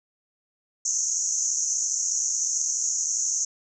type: band-pass noise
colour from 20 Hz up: pink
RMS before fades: -26 dBFS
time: 0.85-3.45 s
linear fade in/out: 5 ms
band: 6000 to 6900 Hz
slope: 96 dB/octave
effects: none